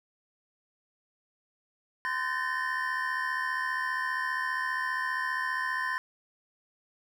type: tone cluster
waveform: triangle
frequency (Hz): 1028 / 1523 / 1762 / 1837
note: C6 / F#6 / A6 / A#6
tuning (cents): -31 / +50 / +2 / -26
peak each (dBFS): -31 / -36 / -32 / -33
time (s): 2.05-5.98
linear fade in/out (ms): 0
effects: none